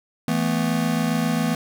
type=chord; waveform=square; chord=E suspended fourth; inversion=none; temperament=just; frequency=164.81 / 219.8 / 247.2 Hz; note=E3 / A3 / B3; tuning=0 / -2 / +2 cents; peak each=-25 dBFS; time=0.28-1.55 s; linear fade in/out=2 ms; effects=none